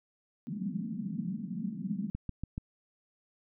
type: band-pass noise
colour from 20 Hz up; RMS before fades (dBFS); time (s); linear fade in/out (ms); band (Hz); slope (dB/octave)
white; -36; 0.47-2.1; 0; 170 to 220; 48
type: click train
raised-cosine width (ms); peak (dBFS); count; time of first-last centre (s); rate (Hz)
5; -23; 4; 2.15-2.579; 6.99
effects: none